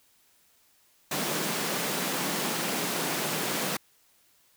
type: high-pass noise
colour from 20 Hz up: pink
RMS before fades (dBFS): -30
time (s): 1.11-3.77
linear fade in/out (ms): 5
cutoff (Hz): 150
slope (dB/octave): 48
effects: white hiss -64 dBFS RMS until 4.56 s